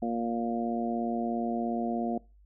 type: harmonic tone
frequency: 117 Hz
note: A#2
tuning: 7 cents sharp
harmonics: 2 / 3 / 4 / 5 / 6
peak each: -30 / -36 / -39 / -40 / -34 dBFS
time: 0.02-2.18 s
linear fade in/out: 5 ms
effects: noise-tail reverb RT60 0.3 s tail -23 dB re dry + added 50 Hz sine -55 dBFS peak until 2.45 s